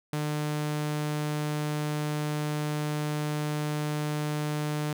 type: tone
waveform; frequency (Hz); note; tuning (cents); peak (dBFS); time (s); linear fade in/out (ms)
sawtooth; 150; D3; +37; -24; 0.13-4.93; 2
effects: none